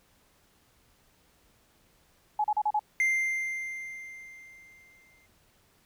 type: tone bursts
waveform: sine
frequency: 845 Hz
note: G#5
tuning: 30 cents sharp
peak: -23 dBFS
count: 5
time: 2.39-2.794 s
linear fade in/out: 5 ms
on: 52 ms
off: 36 ms
type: tone with exponential decay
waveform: triangle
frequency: 2093 Hz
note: C7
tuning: in tune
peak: -20 dBFS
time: 3-5.26 s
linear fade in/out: 1 ms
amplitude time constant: 490 ms
effects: pink hiss -65 dBFS RMS until 5.85 s